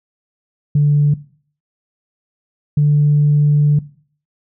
sine tone pair in turn, 146.2 / 147.22 Hz, D3 / D3, -7 / +5 cents, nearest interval unison, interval 12 cents, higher second, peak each -8 dBFS, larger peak neither, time 0.75-1.14 / 2.77-3.79 s, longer second, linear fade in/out 5 ms, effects noise-tail reverb RT60 0.5 s tail -19 dB re dry + tanh soft clip ceiling -5 dBFS

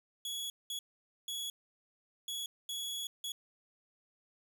sawtooth tone bursts at uneven times, 3365 Hz, G#7, 22 cents sharp, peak -34 dBFS, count 6, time 0.25-0.5 / 0.7-0.79 / 1.28-1.5 / 2.28-2.46 / 2.69-3.07 / 3.24-3.32 s, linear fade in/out 2 ms, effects none

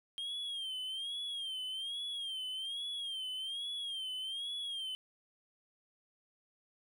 triangle tone with vibrato, 3201 Hz, G7, 36 cents sharp, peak -36 dBFS, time 0.18-4.95 s, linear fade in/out 0 ms, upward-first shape sine, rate 1.2 Hz, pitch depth 100 cents each way, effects none

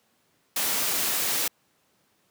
white noise, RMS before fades -26 dBFS, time 0.56-1.48 s, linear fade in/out 5 ms, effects pink hiss -67 dBFS RMS until 2.3 s + high-pass 150 Hz 12 dB/octave

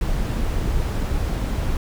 brown noise, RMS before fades -22 dBFS, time 0.01-1.77 s, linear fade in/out 2 ms, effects none

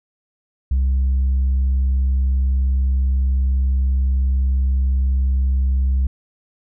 sine tone, 65.8 Hz, C2, 10 cents sharp, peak -12 dBFS, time 0.71-6.07 s, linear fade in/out 5 ms, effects tanh soft clip ceiling -13 dBFS

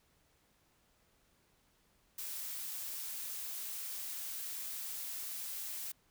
blue noise, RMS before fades -42 dBFS, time 2.18-5.92 s, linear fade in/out 5 ms, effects pink hiss -72 dBFS RMS until 6.1 s

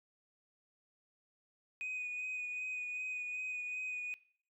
sine tone with vibrato, 2489 Hz, D#7, in tune, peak -36 dBFS, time 1.81-4.14 s, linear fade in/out 0 ms, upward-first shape sine, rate 2.6 Hz, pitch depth 18 cents each way, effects noise-tail reverb RT60 0.5 s tail -20 dB re dry + tanh soft clip ceiling -35 dBFS

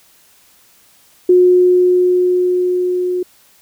sine tone with level ramp, 361.4 Hz, F#4, 41 cents flat, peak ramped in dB -5 to -15 dBFS, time 1.29-3.23 s, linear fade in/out 5 ms, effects white hiss -50 dBFS RMS until 3.61 s

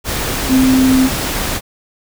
sine tone in noise, 260.6 Hz, C4, 7 cents flat, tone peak -8 dBFS, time 0.48-1.1 s, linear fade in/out 50 ms, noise pink, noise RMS -19 dBFS, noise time 0.04-1.61 s, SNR +8 dB, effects none

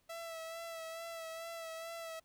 sawtooth tone with vibrato, 659.3 Hz, E5, in tune, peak -39 dBFS, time 0.09-2.2 s, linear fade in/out 10 ms, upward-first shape sine, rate 2.3 Hz, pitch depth 30 cents each way, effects pink hiss -75 dBFS RMS until 2.24 s

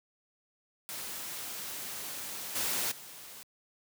white noise with level steps, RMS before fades -40 / -32 / -48 dBFS, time 0.89-3.43 s, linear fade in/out 0 ms, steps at 2.55 / 2.91 s, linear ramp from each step 10 ms, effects high-pass 100 Hz 12 dB/octave

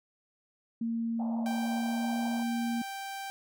sine tone with pitch glide, 229.7 to 234.3 Hz, A#3 to A#3, -25 to +9 cents, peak -29 dBFS, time 0.81-2.82 s, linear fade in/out 5 ms, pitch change +34 cents, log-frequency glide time 1.46-2.14 s
pink band-pass noise, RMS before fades -43 dBFS, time 1.19-2.43 s, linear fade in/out 5 ms, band 630 to 850 Hz, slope 48 dB/octave
sawtooth tone, 784 Hz, G5, in tune, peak -33 dBFS, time 1.46-3.3 s, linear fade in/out 0 ms
effects none

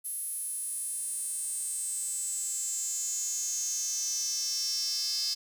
square tone with high-pass filter sweep, 238.8 Hz, A#3, 42 cents sharp, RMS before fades -33 dBFS, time 0.04-5.35 s, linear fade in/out 20 ms, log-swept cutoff 11000 to 5000 Hz, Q 9.2, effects none

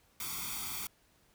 white noise with comb filter, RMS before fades -39 dBFS, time 0.2-0.87 s, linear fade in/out 2 ms, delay 0.87 ms, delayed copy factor +1, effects pink hiss -68 dBFS RMS until 1.34 s

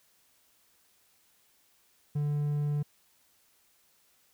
triangle tone, 146.83 Hz, D3, in tune, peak -25 dBFS, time 2.15-2.83 s, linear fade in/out 10 ms, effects white hiss -67 dBFS RMS until 4.33 s

